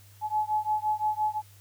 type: beating tone pair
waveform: sine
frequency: 851 / 856.8 Hz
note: G#5 / A5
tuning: +42 / -46 cents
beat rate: 5.8 Hz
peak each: -28 dBFS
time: 0.21-1.42 s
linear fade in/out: 50 ms
effects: added 100 Hz sine -52 dBFS peak until 1.6 s + white hiss -58 dBFS RMS until 1.6 s